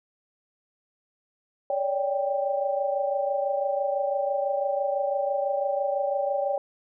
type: tone cluster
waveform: sine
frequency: 563 / 589 / 788 Hz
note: C#5 / D5 / G5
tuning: +27 / +5 / +9 cents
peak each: -26 / -30 / -29 dBFS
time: 1.7-6.58 s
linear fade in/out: 2 ms
effects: none